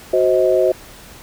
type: chord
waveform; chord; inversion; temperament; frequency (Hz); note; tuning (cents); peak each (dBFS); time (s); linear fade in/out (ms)
sine; C diminished; second; equal with one note detuned; 370 / 523.3 / 632.4; Gb4 / C5 / Eb5; 0 / 0 / +28; -16; 0.13-0.72; 5
effects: pink hiss -40 dBFS RMS until 1.22 s